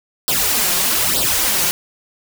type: noise with flanger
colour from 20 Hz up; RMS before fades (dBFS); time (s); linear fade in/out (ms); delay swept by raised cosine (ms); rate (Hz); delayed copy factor
white; -17; 0.28-1.71; 0; 0.22 to 5.72; 1.1; +0.8
effects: none